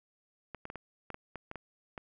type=clicks; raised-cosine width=0.5 ms; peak=-26 dBFS; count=10; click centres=0.547 / 0.654 / 0.701 / 0.757 / 1.103 / 1.144 / 1.357 / 1.514 / 1.557 / 1.978 s; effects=none